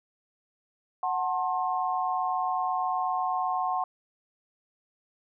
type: chord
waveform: sine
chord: F# diminished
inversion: none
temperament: just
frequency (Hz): 740 / 888 / 1065.6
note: F#5 / A5 / C6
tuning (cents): 0 / +16 / +31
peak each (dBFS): -28 / -33 / -30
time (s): 1.03-3.84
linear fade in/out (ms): 2
effects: none